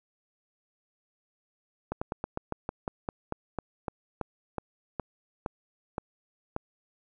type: slowing click train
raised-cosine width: 1 ms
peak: -17 dBFS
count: 18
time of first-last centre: 1.92-6.564 s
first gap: 95 ms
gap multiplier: 1.12
effects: none